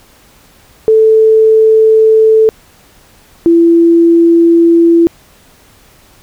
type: tone pair in turn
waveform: sine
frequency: 440 / 336.3 Hz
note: A4 / E4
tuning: 0 / +35 cents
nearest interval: perfect fourth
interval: 465 cents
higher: first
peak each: -3 dBFS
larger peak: neither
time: 0.88-2.49 / 3.46-5.07 s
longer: neither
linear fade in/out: 0 ms
effects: pink hiss -44 dBFS RMS until 6.22 s